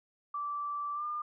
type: tone with pitch glide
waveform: sine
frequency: 1165 to 1204 Hz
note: D6 to D6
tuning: -14 to +43 cents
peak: -33 dBFS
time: 0.34-1.22 s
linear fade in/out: 5 ms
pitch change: +57 cents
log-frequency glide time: 0.94-1.04 s
effects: none